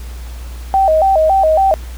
sine tone with vibrato, 698.5 Hz, F5, in tune, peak -8 dBFS, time 0.74-1.74 s, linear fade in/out 0 ms, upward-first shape square, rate 3.6 Hz, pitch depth 180 cents each way, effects added 60 Hz sine -25 dBFS peak until 1.97 s + pink hiss -39 dBFS RMS until 1.97 s

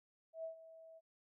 sine tone with ADSR envelope, 650 Hz, E5, 24 cents flat, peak -40 dBFS, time 0.33-1.01 s, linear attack 110 ms, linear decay 110 ms, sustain -15 dB, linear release 38 ms, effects none

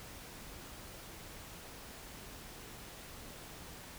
silence, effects pink hiss -50 dBFS RMS until 3.98 s

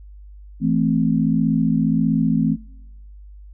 sine chord, A minor, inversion second, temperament equal, 164.81 / 220 / 261.6 Hz, E3 / A3 / C4, 0 / 0 / 0 cents, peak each -20 dBFS, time 0.6-2.57 s, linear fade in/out 50 ms, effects noise-tail reverb RT60 0.9 s tail -24 dB re dry + added 50 Hz sine -38 dBFS peak until 3.53 s

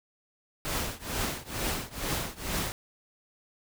pink noise with tremolo, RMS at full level -29 dBFS, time 0.65-2.72 s, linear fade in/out 0 ms, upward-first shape triangle, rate 2.2 Hz, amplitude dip 95%, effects none

